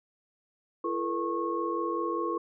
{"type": "tone cluster", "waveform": "sine", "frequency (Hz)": [338.2, 433.5, 478.6, 1093], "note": ["E4", "A4", "A#4", "C#6"], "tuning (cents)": [44, -26, 46, -25], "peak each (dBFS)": [-32, -36, -35, -32], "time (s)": [0.84, 2.38], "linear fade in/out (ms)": 5, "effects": []}